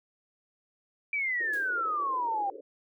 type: exponential sweep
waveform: sine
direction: down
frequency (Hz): 2349 to 777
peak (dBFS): -27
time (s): 1.13-2.5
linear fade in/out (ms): 2
type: band-pass noise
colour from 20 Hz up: white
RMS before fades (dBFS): -46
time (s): 1.4-2.61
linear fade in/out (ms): 5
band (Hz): 310 to 560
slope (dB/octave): 96
type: noise with exponential decay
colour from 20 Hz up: white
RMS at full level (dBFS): -47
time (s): 1.53-1.78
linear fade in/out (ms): 5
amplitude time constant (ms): 54
effects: none